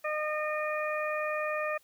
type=harmonic tone; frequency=610 Hz; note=D#5; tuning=34 cents flat; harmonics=1 / 2 / 3 / 4; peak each=-32 / -35 / -37 / -38 dBFS; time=0.04-1.78 s; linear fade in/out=10 ms; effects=white hiss -65 dBFS RMS until 1.83 s